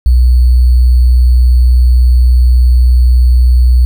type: tone with sample-and-hold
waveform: sine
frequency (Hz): 61.74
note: B1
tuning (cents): 0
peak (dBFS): -3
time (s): 0.06-3.85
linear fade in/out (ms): 0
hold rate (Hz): 4410
effects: none